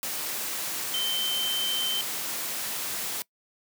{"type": "tone in noise", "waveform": "sine", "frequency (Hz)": 3098, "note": "G7", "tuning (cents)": -21, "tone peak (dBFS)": -26, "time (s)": [0.94, 2.01], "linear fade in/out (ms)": 0, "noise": "white", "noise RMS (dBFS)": -32, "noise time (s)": [0.03, 3.22], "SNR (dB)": 3, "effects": ["noise-tail reverb RT60 0.1 s tail -23 dB re dry", "high-pass 150 Hz 12 dB/octave"]}